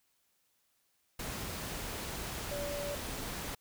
sine tone in noise, 576 Hz, D5, 34 cents flat, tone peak -37 dBFS, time 2.51-2.95 s, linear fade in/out 5 ms, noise pink, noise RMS -40 dBFS, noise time 1.19-3.55 s, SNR 0 dB, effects white hiss -75 dBFS RMS until 3.6 s

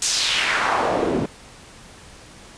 pink noise with band-pass filter sweep, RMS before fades -21 dBFS, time 0.02-1.26 s, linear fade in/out 2 ms, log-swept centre 7300 to 240 Hz, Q 1.9, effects pink hiss -44 dBFS RMS until 2.57 s + resampled to 22050 Hz

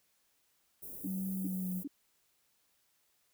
white band-stop noise, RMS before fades -46 dBFS, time 0.82-1.84 s, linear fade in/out 10 ms, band 540 to 11000 Hz, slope 24 dB/octave
sine tone with pitch glide, 190.1 to 183.84 Hz, F#3 to F#3, +47 to -11 cents, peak -34 dBFS, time 1.03-1.83 s, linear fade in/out 50 ms, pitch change -58 cents, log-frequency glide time 1.37-1.7 s
sine tone bursts, 283.9 Hz, C#4, 41 cents sharp, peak -36 dBFS, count 3, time 1.04-1.876 s, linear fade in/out 5 ms, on 32 ms, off 370 ms
effects white hiss -74 dBFS RMS until 3.33 s

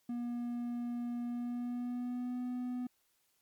triangle tone with pitch glide, 240 to 248.3 Hz, B3 to B3, -49 to +9 cents, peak -33 dBFS, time 0.09-2.87 s, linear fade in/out 5 ms, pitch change +58 cents, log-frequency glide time 1.25-2.4 s, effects white hiss -75 dBFS RMS until 3.41 s + MP3 96 kbps

